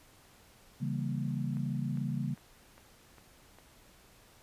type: chord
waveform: sine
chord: C# diminished seventh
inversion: none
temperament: equal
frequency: 138.59 / 164.81 / 196 / 233.1 Hz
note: C#3 / E3 / G3 / Bb3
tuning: 0 / 0 / 0 / 0 cents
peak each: -34 / -39 / -38 / -38 dBFS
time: 0.8-2.35 s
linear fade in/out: 20 ms
type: click train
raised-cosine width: 0.5 ms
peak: -39 dBFS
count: 6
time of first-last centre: 1.57-3.586 s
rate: 2.48 Hz
effects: pink hiss -60 dBFS RMS until 4.42 s + resampled to 32000 Hz